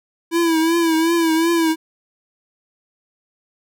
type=tone with vibrato; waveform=square; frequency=329.6 Hz; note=E4; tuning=in tune; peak=-15 dBFS; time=0.31-1.76 s; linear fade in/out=50 ms; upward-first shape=triangle; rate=2.7 Hz; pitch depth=69 cents each way; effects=none